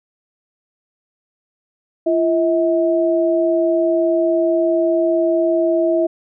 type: tone pair together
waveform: sine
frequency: 340.6 / 643 Hz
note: F4 / E5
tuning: -43 / -43 cents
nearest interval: major seventh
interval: 1100 cents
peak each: -16 dBFS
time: 2.06-6.07 s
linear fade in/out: 10 ms
effects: none